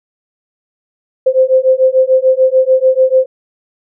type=beating tone pair; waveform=sine; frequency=517 / 523.8 Hz; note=C5 / C5; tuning=-21 / +2 cents; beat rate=6.8 Hz; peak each=-10 dBFS; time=1.26-3.26 s; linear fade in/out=10 ms; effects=none

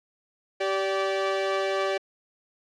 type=tone pair together; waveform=sawtooth; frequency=387.9 / 580 Hz; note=G4 / D5; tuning=-18 / -22 cents; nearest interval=perfect fifth; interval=696 cents; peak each=-23 / -23 dBFS; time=0.6-1.98 s; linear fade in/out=10 ms; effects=low-pass 4000 Hz 12 dB/octave

